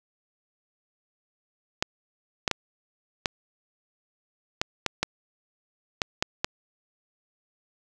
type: clicks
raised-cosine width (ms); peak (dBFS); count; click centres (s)
0.2; -6; 10; 1.825 / 2.478 / 2.513 / 3.258 / 4.615 / 4.863 / 5.03 / 6.018 / 6.225 / 6.445
effects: none